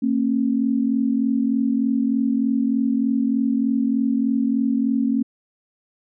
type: tone pair together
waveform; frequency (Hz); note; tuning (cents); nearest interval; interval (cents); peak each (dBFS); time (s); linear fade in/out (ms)
sine; 228 / 271.3; A#3 / C#4; -38 / -37; minor third; 301; -20; 0.02-5.23; 10
effects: none